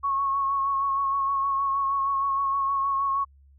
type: tone with vibrato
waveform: sine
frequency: 1100 Hz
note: C#6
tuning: 14 cents flat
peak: -22 dBFS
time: 0.03-3.25 s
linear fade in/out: 20 ms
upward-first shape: sine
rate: 6.4 Hz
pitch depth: 26 cents each way
effects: added 69 Hz sine -52 dBFS peak until 3.58 s